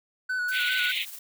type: tone with vibrato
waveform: triangle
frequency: 1487 Hz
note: F#6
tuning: 8 cents sharp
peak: -24 dBFS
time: 0.29-0.92 s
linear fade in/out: 10 ms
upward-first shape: square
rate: 5 Hz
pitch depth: 24 cents each way
type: noise with tremolo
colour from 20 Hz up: blue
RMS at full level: -39 dBFS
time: 0.48-1.19 s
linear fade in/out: 5 ms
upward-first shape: sine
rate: 17 Hz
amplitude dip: 45%
type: band-pass noise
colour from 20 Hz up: pink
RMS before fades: -29 dBFS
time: 0.51-1.06 s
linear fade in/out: 50 ms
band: 2000 to 4000 Hz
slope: 96 dB/octave
effects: none